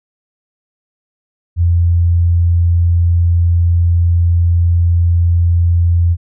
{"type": "tone", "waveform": "sine", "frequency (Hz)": 85.8, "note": "F2", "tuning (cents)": -30, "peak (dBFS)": -8, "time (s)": [1.56, 6.17], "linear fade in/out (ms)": 50, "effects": []}